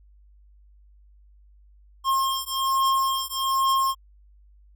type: beating tone pair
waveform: square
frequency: 1070 / 1071.2 Hz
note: C6 / C6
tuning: +38 / +40 cents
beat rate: 1.2 Hz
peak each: -25 dBFS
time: 2.04-3.95 s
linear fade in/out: 50 ms
effects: added 50 Hz sine -51 dBFS peak until 4.75 s